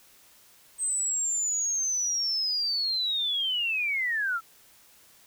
sine linear sweep, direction down, 8310 to 1300 Hz, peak -25 dBFS, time 0.78-4.41 s, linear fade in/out 50 ms, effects white hiss -57 dBFS RMS until 5.26 s

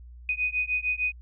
sine beating tone pair, 2489 / 2495.6 Hz, D#7 / D#7, 0 / +5 cents, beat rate 6.6 Hz, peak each -28 / -28 dBFS, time 0.29-1.12 s, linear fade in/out 2 ms, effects added 60 Hz sine -43 dBFS peak until 1.21 s

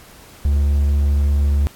triangle tone, 71.5 Hz, D2, 46 cents flat, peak -11 dBFS, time 0.45-1.67 s, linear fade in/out 0 ms, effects pink hiss -44 dBFS RMS until 1.75 s + AAC 64 kbps

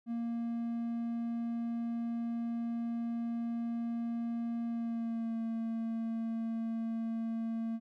triangle tone with pitch glide, 233.1 to 227 Hz, A#3 to A#3, 0 to -46 cents, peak -31 dBFS, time 0.06-7.8 s, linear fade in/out 50 ms, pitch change -46 cents, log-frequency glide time 4.66-5.39 s, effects none

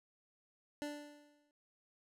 25% pulse tone with exponential decay, 293.7 Hz, D4, in tune, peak -34 dBFS, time 0.82-1.51 s, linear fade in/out 0 ms, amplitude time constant 150 ms, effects low-pass 12000 Hz 12 dB/octave

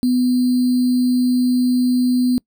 sine tone with sample-and-hold, 250 Hz, B3, 21 cents sharp, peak -13 dBFS, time 0.03-2.38 s, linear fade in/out 0 ms, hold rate 4410 Hz, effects noise-tail reverb RT60 0.1 s tail -26 dB re dry

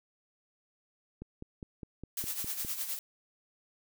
click train, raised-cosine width 3 ms, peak -29 dBFS, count 8, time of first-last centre 1.22-2.649 s, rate 4.9 Hz
blue noise with tremolo, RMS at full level -34 dBFS, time 2.17-2.99 s, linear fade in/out 2 ms, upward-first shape sine, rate 9.7 Hz, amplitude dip 60%
effects none

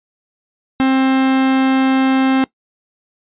45% pulse tone, 264.5 Hz, C4, 19 cents sharp, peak -11 dBFS, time 0.8-2.44 s, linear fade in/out 0 ms, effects noise-tail reverb RT60 0.1 s tail -21 dB re dry + resampled to 8000 Hz

